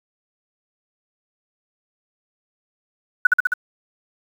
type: tone with echo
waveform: sine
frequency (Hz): 1480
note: F#6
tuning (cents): 0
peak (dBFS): -7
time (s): 3.25-3.27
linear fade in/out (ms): 5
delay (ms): 67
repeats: 4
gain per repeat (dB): -2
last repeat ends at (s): 3.538
effects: 7-bit